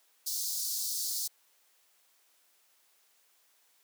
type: high-pass noise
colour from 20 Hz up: pink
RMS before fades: -34 dBFS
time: 0.26-1.28 s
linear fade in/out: 10 ms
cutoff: 4300 Hz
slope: 48 dB/octave
effects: white hiss -68 dBFS RMS until 3.83 s + high-pass 400 Hz 12 dB/octave